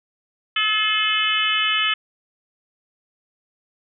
harmonic tone with a mistuned harmonic, 430.9 Hz, A4, 36 cents flat, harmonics 3 / 4 / 5 / 6 / 7 / 8, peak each -25 / -27 / -27 / -24 / -21 / -31 dBFS, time 0.56-1.94 s, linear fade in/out 5 ms, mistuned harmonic 5, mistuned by -19 cents, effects none

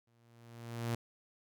sawtooth tone with exponential growth, 117.1 Hz, A#2, 8 cents sharp, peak -28 dBFS, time 0.07-0.95 s, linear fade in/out 5 ms, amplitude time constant 190 ms, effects none

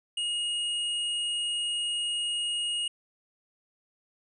sine tone with tanh clipping, 2870 Hz, F7, 47 cents sharp, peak -29 dBFS, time 0.17-2.88 s, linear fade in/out 5 ms, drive 17 dB, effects resampled to 24000 Hz

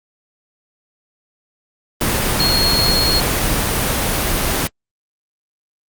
sine tone in noise, 4294 Hz, C8, 44 cents sharp, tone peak -15 dBFS, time 2.4-3.2 s, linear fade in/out 0 ms, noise pink, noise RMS -17 dBFS, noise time 2.01-4.67 s, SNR -1 dB, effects Opus 24 kbps

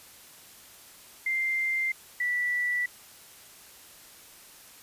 sine tone pair in turn, 2093 / 1961.7 Hz, C7 / B6, 0 / -12 cents, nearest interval minor second, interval 112 cents, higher first, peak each -25 dBFS, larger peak neither, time 1.26-1.92 / 2.2-2.86 s, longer neither, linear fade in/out 5 ms, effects white hiss -51 dBFS RMS until 4.82 s + resampled to 32000 Hz

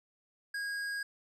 sine tone with hard clipping, 1637 Hz, G#6, 25 cents flat, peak -36 dBFS, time 0.54-1.03 s, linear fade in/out 5 ms, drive 11 dB, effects none

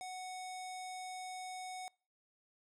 square tone with low-pass filter, 740 Hz, F#5, in tune, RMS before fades -45 dBFS, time 0.01-1.88 s, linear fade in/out 0 ms, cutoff 8700 Hz, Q 2.1, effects noise-tail reverb RT60 0.4 s tail -26 dB re dry

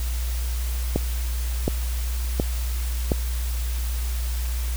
click train, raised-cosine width 2 ms, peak -7 dBFS, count 4, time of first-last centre 0.96-3.118 s, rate 1.39 Hz, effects added 60 Hz sine -23 dBFS peak until 4.76 s + white hiss -37 dBFS RMS until 4.76 s

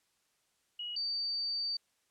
sine tone pair in turn, 2905 / 4611 Hz, F#7 / D8, -32 / -33 cents, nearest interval minor sixth, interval 799 cents, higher second, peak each -37 / -32 dBFS, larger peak second, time 0.79-0.96 / 0.96-1.77 s, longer second, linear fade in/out 5 ms, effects white hiss -75 dBFS RMS until 2.1 s + low-pass 10000 Hz 12 dB/octave

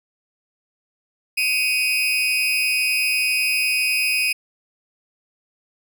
35% pulse tone with amplitude modulation, 2507 Hz, D#7, 12 cents sharp, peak -13 dBFS, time 1.37-4.33 s, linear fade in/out 10 ms, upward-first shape sine, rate 248 Hz, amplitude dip 75%, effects none

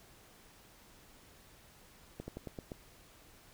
slowing click train, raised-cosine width 2 ms, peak -28 dBFS, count 6, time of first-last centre 2.2-2.718 s, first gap 80 ms, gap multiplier 1.13, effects pink hiss -60 dBFS RMS until 3.53 s

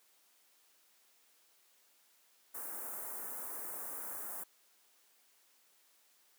white band-stop noise, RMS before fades -43 dBFS, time 2.54-4.44 s, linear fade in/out 10 ms, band 1500 to 9100 Hz, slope 24 dB/octave, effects white hiss -69 dBFS RMS until 6.38 s + high-pass 300 Hz 12 dB/octave

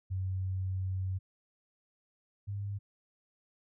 sine tone pair in turn, 94 / 100.72 Hz, F#2 / G2, +28 / +47 cents, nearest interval minor second, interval 119 cents, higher second, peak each -31 / -34 dBFS, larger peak first, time 0.1-1.19 / 2.47-2.79 s, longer first, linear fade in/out 20 ms, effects none

